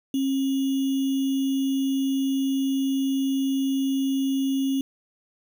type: tone with sample-and-hold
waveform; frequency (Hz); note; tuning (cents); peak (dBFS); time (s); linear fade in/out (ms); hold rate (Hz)
sine; 270; C#4; -45; -21; 0.14-4.81; 2; 3150
effects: none